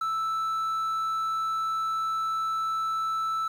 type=tone with quantisation; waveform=triangle; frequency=1318.5 Hz; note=E6; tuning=in tune; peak=-24 dBFS; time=0.01-3.48 s; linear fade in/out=5 ms; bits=9; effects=none